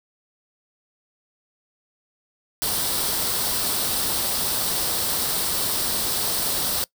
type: noise with comb filter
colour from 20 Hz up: white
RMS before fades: -24 dBFS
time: 2.62-6.84 s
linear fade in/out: 0 ms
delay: 0.22 ms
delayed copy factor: +0.5
effects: noise-tail reverb RT60 0.1 s tail -22 dB re dry